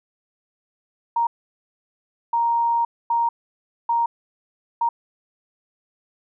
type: tone bursts at uneven times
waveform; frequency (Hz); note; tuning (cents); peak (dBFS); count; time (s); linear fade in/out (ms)
sine; 934; A#5; +3; -17; 5; 1.16-1.27 / 2.33-2.85 / 3.1-3.29 / 3.89-4.06 / 4.81-4.89; 5
effects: none